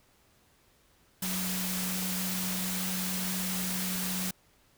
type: tone in noise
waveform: sine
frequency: 185 Hz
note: F#3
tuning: in tune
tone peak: -34 dBFS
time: 1.22-4.31 s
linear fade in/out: 5 ms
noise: white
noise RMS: -34 dBFS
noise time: 1.22-4.31 s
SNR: -3 dB
effects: pink hiss -65 dBFS RMS until 4.77 s